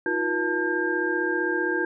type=tone cluster; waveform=sine; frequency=321.2 / 356.6 / 479.3 / 889 / 1601 Hz; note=E4 / F4 / A#4 / A5 / G6; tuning=-45 / +36 / +48 / +18 / +36 cents; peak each=-30 / -27 / -32 / -34 / -26 dBFS; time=0.06-1.85 s; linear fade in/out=2 ms; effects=none